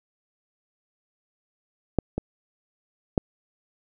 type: clicks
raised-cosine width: 2 ms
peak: -6 / -13 / -6 dBFS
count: 3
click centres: 1.987 / 2.18 / 3.178 s
effects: none